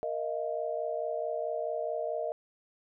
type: chord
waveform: sine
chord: Bb suspended fourth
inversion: none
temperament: equal with one note detuned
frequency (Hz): 466.2 / 622.3 / 686.9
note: Bb4 / Eb5 / F5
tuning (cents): 0 / 0 / -29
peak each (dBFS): -36 / -33 / -37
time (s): 0.03-2.32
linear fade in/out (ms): 0
effects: none